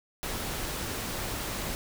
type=noise; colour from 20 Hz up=pink; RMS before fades=-34 dBFS; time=0.23-1.75 s; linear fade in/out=0 ms; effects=none